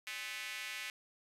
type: tone with high-pass filter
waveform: square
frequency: 116.54 Hz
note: A#2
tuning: in tune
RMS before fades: -43 dBFS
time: 0.07-0.9 s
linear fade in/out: 0 ms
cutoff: 2200 Hz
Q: 2.5
effects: resampled to 32000 Hz